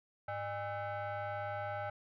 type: tone with frequency modulation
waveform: sine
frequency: 103.83 Hz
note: G#2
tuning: in tune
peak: -35 dBFS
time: 0.28-1.9 s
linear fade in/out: 5 ms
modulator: 710 Hz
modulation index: 1.8
effects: tanh soft clip ceiling -34 dBFS